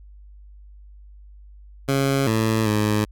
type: tone with pitch steps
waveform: 15% pulse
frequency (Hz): 137.2 / 110.9 / 106.3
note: C#3 / A2 / G#2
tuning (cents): -17 / +14 / +41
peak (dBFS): -12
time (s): 1.88-3.05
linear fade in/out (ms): 10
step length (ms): 390
effects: added 50 Hz sine -42 dBFS peak until 3.11 s